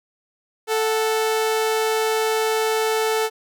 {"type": "tone pair together", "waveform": "sawtooth", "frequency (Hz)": [440, 740], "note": ["A4", "F#5"], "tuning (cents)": [0, 0], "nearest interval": "major sixth", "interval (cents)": 900, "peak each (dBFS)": [-15, -27], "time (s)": [0.67, 3.3], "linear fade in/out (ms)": 50, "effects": []}